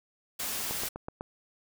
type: noise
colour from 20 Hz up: white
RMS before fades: -34 dBFS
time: 0.39-0.89 s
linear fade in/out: 10 ms
type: click train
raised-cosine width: 1 ms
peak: -22 dBFS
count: 5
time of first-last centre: 0.71-1.209 s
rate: 8.01 Hz
effects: none